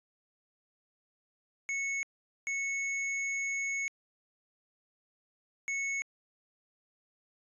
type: tone bursts at uneven times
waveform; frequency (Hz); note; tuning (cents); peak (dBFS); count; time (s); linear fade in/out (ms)
square; 2203; C#7; -11; -32; 3; 1.69-2.03 / 2.47-3.88 / 5.68-6.02; 0
effects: resampled to 22050 Hz